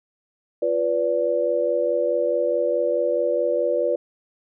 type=chord; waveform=sine; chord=B diminished; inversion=second; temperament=equal with one note detuned; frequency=349.2 / 493.9 / 578.6 Hz; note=F4 / B4 / D5; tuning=0 / 0 / -26 cents; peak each=-27 / -22 / -22 dBFS; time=0.62-3.96 s; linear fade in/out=5 ms; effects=none

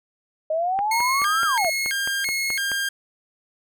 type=exponential two-way sweep; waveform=sine; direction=up then down; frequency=616 to 1397 to 616 Hz; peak=-20 dBFS; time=0.5-1.7 s; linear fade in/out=5 ms; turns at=1.44 s
type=click train; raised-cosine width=0.5 ms; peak=-17 dBFS; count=10; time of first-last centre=0.79-2.717 s; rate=4.67 Hz
type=tone with vibrato; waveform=sawtooth; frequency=1864.7 Hz; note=A#6; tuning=in tune; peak=-19 dBFS; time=0.91-2.89 s; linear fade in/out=5 ms; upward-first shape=square; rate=1.5 Hz; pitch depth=260 cents each way
effects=none

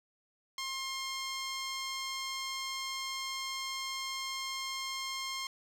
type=tone; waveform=10% pulse; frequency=1065 Hz; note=C6; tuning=30 cents sharp; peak=-27 dBFS; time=0.58-5.47 s; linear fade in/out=2 ms; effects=low-pass 12000 Hz 12 dB/octave + 9-bit

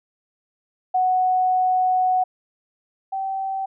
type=tone pair in turn; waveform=sine; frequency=740 / 772.4 Hz; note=F#5 / G5; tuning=0 / -26 cents; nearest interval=minor second; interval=74 cents; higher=second; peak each=-16 / -23 dBFS; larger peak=first; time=0.94-2.24 / 3.12-3.66 s; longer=first; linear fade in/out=10 ms; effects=none

